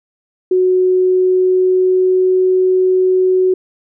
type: tone with pitch glide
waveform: sine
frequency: 368.7 to 371.3 Hz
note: F#4 to F#4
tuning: -6 to +6 cents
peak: -9 dBFS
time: 0.51-3.54 s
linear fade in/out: 5 ms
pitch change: +12 cents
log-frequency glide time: 0.79-2.43 s
effects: none

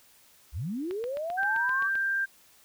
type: linear sweep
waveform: sine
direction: up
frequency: 49 to 1178 Hz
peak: -30 dBFS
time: 0.52-1.9 s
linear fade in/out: 50 ms
type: click train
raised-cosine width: 0.3 ms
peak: -26 dBFS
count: 9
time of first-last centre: 0.91-1.954 s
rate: 7.66 Hz
type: tone with pitch glide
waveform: sine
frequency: 1568 to 1584.4 Hz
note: G6 to G6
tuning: 0 to +18 cents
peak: -25 dBFS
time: 1.37-2.26 s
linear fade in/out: 20 ms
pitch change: +18 cents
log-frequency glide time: 1.48-2.15 s
effects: white hiss -59 dBFS RMS until 2.64 s

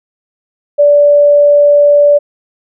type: tone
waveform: sine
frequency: 581 Hz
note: D5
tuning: 19 cents flat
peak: -3 dBFS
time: 0.78-2.19 s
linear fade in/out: 20 ms
effects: none

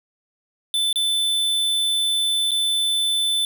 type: tone with dropouts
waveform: square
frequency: 3520 Hz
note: A7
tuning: in tune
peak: -19 dBFS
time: 0.74-3.45 s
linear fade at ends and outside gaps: 1 ms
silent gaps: 0.928-0.958 / 2.509-2.516 s
effects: none

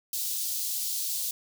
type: high-pass noise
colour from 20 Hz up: white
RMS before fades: -31 dBFS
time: 0.13-1.31 s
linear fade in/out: 2 ms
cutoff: 3800 Hz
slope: 24 dB/octave
effects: none

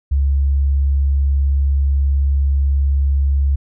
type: tone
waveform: sine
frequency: 69.3 Hz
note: C#2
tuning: in tune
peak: -12 dBFS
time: 0.11-3.56 s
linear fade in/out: 10 ms
effects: none

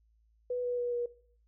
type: tone with pitch steps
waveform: sine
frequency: 493.9 / 489.4 / 484.9 / 480.4 Hz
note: B4 / B4 / B4 / B4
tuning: 0 / -16 / -32 / -48 cents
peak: -30 dBFS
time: 0.5-1.06 s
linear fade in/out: 5 ms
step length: 140 ms
effects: noise-tail reverb RT60 0.5 s tail -18 dB re dry + added 55 Hz sine -65 dBFS peak until 1.47 s

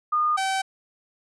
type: tone pair in turn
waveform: sine / sawtooth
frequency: 1221 / 769.2 Hz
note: D#6 / G5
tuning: -33 / -33 cents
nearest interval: minor sixth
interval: 800 cents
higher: first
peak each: -19 dBFS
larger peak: neither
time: 0.12-0.37 / 0.37-0.62 s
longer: neither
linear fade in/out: 10 ms
effects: resampled to 24000 Hz

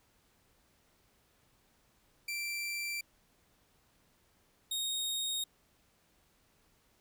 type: tone pair in turn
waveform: sawtooth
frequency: 2349 / 3729 Hz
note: D7 / A#7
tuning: 0 / 0 cents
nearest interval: minor sixth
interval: 800 cents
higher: second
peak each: -32 / -30 dBFS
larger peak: second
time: 2.28-3.01 / 4.71-5.44 s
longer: neither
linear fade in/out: 5 ms
effects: pink hiss -70 dBFS RMS until 7 s

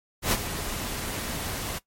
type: noise with ADSR envelope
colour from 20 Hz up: pink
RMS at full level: -21 dBFS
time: 0.22-1.79 s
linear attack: 100 ms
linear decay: 44 ms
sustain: -11 dB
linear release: 13 ms
effects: noise-tail reverb RT60 0.1 s tail -18 dB re dry + MP3 64 kbps

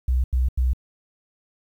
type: tone bursts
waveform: sine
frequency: 63.2 Hz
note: B1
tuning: 41 cents sharp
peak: -17 dBFS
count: 3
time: 0.08-0.734 s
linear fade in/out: 5 ms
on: 160 ms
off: 87 ms
effects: 9-bit

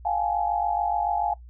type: tone cluster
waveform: sine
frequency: 706 / 810 / 857 Hz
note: F5 / G#5 / A5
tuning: +19 / -43 / -46 cents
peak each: -27 dBFS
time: 0.05-1.34 s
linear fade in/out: 5 ms
effects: noise-tail reverb RT60 0.1 s tail -19 dB re dry + added 60 Hz sine -42 dBFS peak until 1.49 s

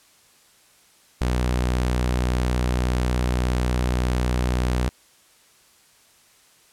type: tone with vibrato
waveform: sawtooth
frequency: 61.74 Hz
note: B1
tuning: in tune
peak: -16 dBFS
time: 1.21-4.89 s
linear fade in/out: 0 ms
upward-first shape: sine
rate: 17 Hz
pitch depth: 25 cents each way
effects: white hiss -56 dBFS RMS until 6.72 s + low-pass 11000 Hz 12 dB/octave

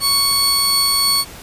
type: tone pair together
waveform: sawtooth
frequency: 1108.7 / 4438 Hz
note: C#6 / C#8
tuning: 0 / +1 cents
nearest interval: 2 octaves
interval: 2401 cents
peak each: -18 / -11 dBFS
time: 0-1.25 s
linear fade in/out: 50 ms
effects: pink hiss -36 dBFS RMS until 1.42 s + resampled to 32000 Hz

